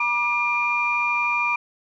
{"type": "tone cluster", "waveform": "sine", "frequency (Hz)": [964, 1188, 2399], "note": ["B5", "D6", "D7"], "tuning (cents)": [-42, 20, 36], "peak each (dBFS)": [-25, -26, -21], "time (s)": [0, 1.56], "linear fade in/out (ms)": 5, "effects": ["tanh soft clip ceiling -11 dBFS"]}